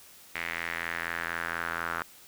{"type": "tone with band-pass filter sweep", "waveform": "sawtooth", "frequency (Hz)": 84.2, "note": "E2", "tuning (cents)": 37, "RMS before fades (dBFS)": -34, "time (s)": [0.35, 2.02], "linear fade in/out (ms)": 0, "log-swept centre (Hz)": [2100, 1400], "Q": 3.8, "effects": ["white hiss -53 dBFS RMS until 2.27 s"]}